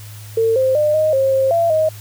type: tone with pitch steps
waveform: sine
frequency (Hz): 451.2 / 523 / 602 / 622 / 536 / 533 / 675 / 628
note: A4 / C5 / D5 / D#5 / C5 / C5 / E5 / D#5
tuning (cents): +44 / -1 / +43 / -1 / +42 / +32 / +41 / +16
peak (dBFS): -12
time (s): 0.37-1.89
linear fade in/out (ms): 5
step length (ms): 190
effects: added 105 Hz sine -33 dBFS peak until 2 s + white hiss -41 dBFS RMS until 2 s